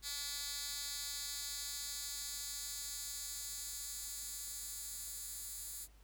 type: tone with high-pass filter sweep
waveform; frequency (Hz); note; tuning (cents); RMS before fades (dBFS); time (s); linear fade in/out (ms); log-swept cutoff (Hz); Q
10% pulse; 286.5; D4; -43; -44; 0.02-5.88; 50; 4200 to 8900; 1.1
effects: added 50 Hz sine -59 dBFS peak until 6.03 s + pink hiss -69 dBFS RMS until 6.03 s